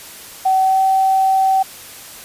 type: tone with pitch glide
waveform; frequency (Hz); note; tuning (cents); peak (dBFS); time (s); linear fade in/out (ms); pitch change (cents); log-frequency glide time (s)
sine; 760 to 767.1; F#5 to G5; +46 to -38; -11; 0.45-1.63; 10; +16; 0.62-0.82
effects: white hiss -36 dBFS RMS until 2.24 s + resampled to 32000 Hz